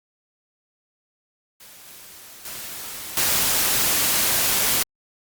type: noise with level steps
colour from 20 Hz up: white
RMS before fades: -45 / -43 / -34 / -20 dBFS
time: 1.6-4.83 s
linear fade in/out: 5 ms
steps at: 1.86 / 2.45 / 3.17 s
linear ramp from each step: 2 ms
effects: Opus 48 kbps